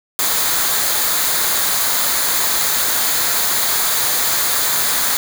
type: noise with comb filter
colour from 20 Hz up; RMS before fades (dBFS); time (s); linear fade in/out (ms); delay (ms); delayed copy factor
white; -17; 0.19-5.17; 0; 0.36; -0.5
effects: none